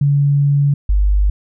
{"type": "tone pair in turn", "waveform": "sine", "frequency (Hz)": [142.4, 50.03], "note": ["C#3", "G1"], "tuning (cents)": [47, 36], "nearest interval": "octave + tritone", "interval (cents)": 1811, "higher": "first", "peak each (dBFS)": -10, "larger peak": "neither", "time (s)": [[0.01, 0.74], [0.89, 1.3]], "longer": "first", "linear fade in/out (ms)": 5, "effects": []}